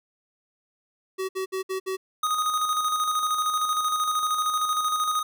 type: tone bursts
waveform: square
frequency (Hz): 379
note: F#4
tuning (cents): +42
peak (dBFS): -27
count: 5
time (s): 1.18-1.97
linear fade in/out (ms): 20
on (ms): 110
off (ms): 60
type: tone with tremolo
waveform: square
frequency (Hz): 1244.5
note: D#6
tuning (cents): 0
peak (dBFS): -22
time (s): 2.23-5.23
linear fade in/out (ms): 5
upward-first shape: square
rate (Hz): 13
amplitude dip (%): 40
effects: none